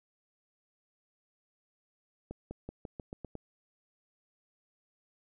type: accelerating click train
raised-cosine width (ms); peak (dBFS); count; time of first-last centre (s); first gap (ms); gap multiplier
2; -27; 8; 2.31-3.353; 200; 0.9
effects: none